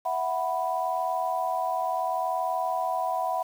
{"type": "chord", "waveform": "sine", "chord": "E suspended second", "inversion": "none", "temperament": "equal", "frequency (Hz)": [659.3, 740, 987.8], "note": ["E5", "F#5", "B5"], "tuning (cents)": [0, 0, 0], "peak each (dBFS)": [-31, -28, -30], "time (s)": [0.05, 3.43], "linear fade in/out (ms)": 10, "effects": ["8-bit"]}